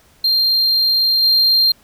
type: tone with level steps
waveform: triangle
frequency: 4186 Hz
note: C8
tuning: in tune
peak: -11 / -9 dBFS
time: 0.24-1.72 s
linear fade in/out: 5 ms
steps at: 1.22 s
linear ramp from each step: 20 ms
effects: pink hiss -52 dBFS RMS until 1.83 s